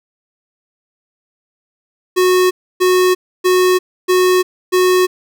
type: tone bursts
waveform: square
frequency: 366.7 Hz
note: F#4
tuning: 15 cents flat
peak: -10 dBFS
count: 5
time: 2.16-5.07 s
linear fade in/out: 20 ms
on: 350 ms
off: 290 ms
effects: none